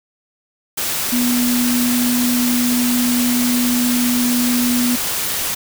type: tone in noise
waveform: sine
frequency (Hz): 244.7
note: B3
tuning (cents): -16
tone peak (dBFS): -15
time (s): 1.12-4.96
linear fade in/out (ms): 10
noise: white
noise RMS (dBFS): -21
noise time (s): 0.77-5.55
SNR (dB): +3
effects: none